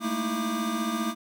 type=tone cluster; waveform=square; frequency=211.5 / 226.3 / 313.7 / 329.5 / 1200 Hz; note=G#3 / A3 / D#4 / E4 / D6; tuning=+32 / +49 / +14 / -1 / +37 cents; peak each=-37 / -30 / -37 / -37 / -34 dBFS; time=0-1.15 s; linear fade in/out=50 ms; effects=none